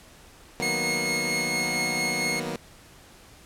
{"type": "chord", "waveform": "15% pulse", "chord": "B major seventh", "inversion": "first", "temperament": "equal", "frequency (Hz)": [155.56, 185, 233.1, 246.9], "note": ["D#3", "F#3", "A#3", "B3"], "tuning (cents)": [0, 0, 0, 0], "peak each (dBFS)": -29, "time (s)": [0.6, 2.56], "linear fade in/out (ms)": 0}
{"type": "tone with tremolo", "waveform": "sawtooth", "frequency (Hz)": 2164, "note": "C#7", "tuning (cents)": -42, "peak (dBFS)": -21, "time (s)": [0.62, 2.4], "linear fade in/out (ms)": 5, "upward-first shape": "sine", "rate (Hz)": 4.4, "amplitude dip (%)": 25}
{"effects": ["pink hiss -51 dBFS RMS until 3.45 s", "low-pass 12000 Hz 12 dB/octave"]}